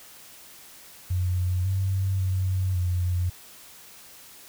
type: tone with pitch steps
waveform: sine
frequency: 90.6 / 95.9 / 93.7 / 89.3 Hz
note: F#2 / G2 / F#2 / F2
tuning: -36 / -37 / +22 / +39 cents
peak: -22 dBFS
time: 1.1-3.3 s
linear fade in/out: 10 ms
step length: 550 ms
effects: white hiss -48 dBFS RMS until 4.48 s